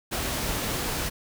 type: noise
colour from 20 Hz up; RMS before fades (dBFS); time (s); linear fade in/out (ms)
pink; -29; 0.11-1.1; 20
effects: none